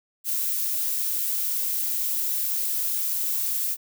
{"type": "noise", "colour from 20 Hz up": "violet", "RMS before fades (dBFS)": -26, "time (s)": [0.24, 3.77], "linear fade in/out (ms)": 50, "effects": []}